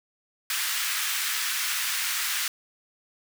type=high-pass noise; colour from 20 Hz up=pink; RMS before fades=-28 dBFS; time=0.5-2.48 s; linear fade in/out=2 ms; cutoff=1400 Hz; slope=24 dB/octave; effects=none